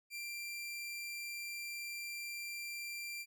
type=tone; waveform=sawtooth; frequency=2367 Hz; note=D7; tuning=13 cents sharp; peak=-38 dBFS; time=0.1-3.26 s; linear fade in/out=50 ms; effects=none